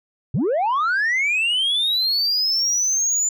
sine linear sweep, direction up, 99.5 to 7100 Hz, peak -15 dBFS, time 0.34-3.29 s, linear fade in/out 5 ms, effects tanh soft clip ceiling -16 dBFS

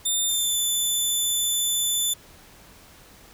15% pulse tone with pitch glide, 3600 to 3514 Hz, A7 to A7, +39 to -3 cents, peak -15 dBFS, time 0.05-2.14 s, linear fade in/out 10 ms, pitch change -42 cents, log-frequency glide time 0.27-0.56 s, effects pink hiss -50 dBFS RMS until 3.33 s

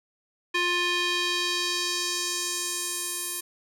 square tone with band-pass filter sweep, 352.6 Hz, F4, 17 cents sharp, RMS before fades -28 dBFS, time 0.54-3.41 s, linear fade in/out 10 ms, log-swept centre 2500 to 11000 Hz, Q 1.4, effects none

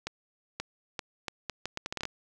accelerating click train, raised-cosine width 0.2 ms, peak -16 dBFS, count 13, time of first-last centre 0.07-2.053 s, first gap 530 ms, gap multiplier 0.74, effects none

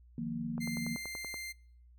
sine chord, Eb suspended second, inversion none, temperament equal with one note detuned, 155.56 / 177.26 / 233.1 Hz, Eb3 / F3 / Bb3, 0 / +26 / 0 cents, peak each -41 / -41 / -36 dBFS, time 0.18-0.96 s, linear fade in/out 2 ms
click train, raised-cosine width 1 ms, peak -31 dBFS, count 9, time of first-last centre 0.58-1.342 s, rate 10.5 Hz
sawtooth tone, 2093 Hz, C7, in tune, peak -36 dBFS, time 0.6-1.53 s, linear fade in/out 20 ms
effects noise-tail reverb RT60 0.6 s tail -26 dB re dry + added 60 Hz sine -56 dBFS peak until 1.98 s

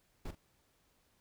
brown noise with echo, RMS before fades -41 dBFS, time 0.25-0.31 s, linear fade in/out 5 ms, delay 42 ms, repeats 1, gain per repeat -12 dB, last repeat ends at 0.352 s, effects pink hiss -73 dBFS RMS until 1.2 s

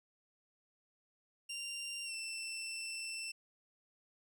20% pulse tone with pitch glide, 2778 to 2679 Hz, F7 to E7, -10 to +27 cents, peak -35 dBFS, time 1.49-3.32 s, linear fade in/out 10 ms, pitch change -63 cents, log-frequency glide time 2.04-2.13 s, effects none

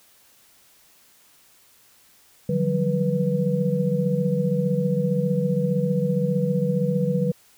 sine tone cluster, 149 / 175.6 / 190.8 / 490.1 Hz, D3 / F3 / G3 / B4, +25 / +10 / -47 / -13 cents, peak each -25 dBFS, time 2.49-7.32 s, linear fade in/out 5 ms, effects white hiss -56 dBFS RMS until 7.57 s

